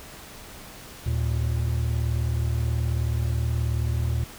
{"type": "tone pair together", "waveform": "triangle", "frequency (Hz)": [76.66, 115.4], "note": ["D#2", "A#2"], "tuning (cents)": [-25, -17], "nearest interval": "perfect fifth", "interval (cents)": 708, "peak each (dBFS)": -23, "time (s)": [1.06, 4.24], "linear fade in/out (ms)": 5, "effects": ["pink hiss -43 dBFS RMS until 4.38 s"]}